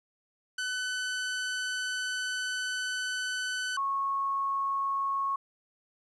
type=tone pair in turn; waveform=sawtooth / sine; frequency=1505 / 1098.4 Hz; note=F#6 / C#6; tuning=+29 / -16 cents; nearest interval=perfect fourth; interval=545 cents; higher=first; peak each=-27 dBFS; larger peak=neither; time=0.58-3.77 / 3.77-5.36 s; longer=first; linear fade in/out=5 ms; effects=resampled to 22050 Hz + 11-bit